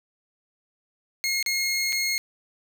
20% pulse tone with dropouts, 2153 Hz, C7, 49 cents sharp, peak -18 dBFS, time 1.24-2.18 s, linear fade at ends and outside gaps 0 ms, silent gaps 1.427-1.462 / 1.924-1.928 s, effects none

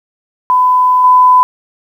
sine tone with level steps, 1004 Hz, B5, 28 cents sharp, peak -6 / -3 dBFS, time 0.5-1.43 s, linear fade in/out 0 ms, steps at 1.04 s, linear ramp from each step 2 ms, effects 7-bit

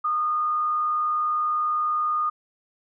sine tone with frequency modulation, 1225 Hz, D#6, 27 cents flat, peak -21 dBFS, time 0.04-2.3 s, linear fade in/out 10 ms, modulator 79.9 Hz, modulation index 0.26, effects none

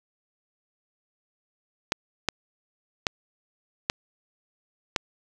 clicks, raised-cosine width 0.2 ms, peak -5 dBFS, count 5, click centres 1.921 / 2.287 / 3.068 / 3.899 / 4.962 s, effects none

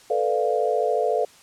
sine chord, B half-diminished seventh, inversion third, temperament equal, 440 / 493.9 / 587.3 / 698.5 Hz, A4 / B4 / D5 / F5, 0 / 0 / 0 / 0 cents, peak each -24 / -25 / -26 / -25 dBFS, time 0.1-1.25 s, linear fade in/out 5 ms, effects white hiss -51 dBFS RMS until 1.42 s + low-pass 9000 Hz 12 dB/octave

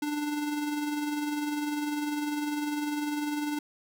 square tone with tremolo, 295.8 Hz, D4, 13 cents sharp, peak -28 dBFS, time 0.02-3.59 s, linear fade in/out 5 ms, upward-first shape sine, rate 20 Hz, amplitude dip 40%, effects none

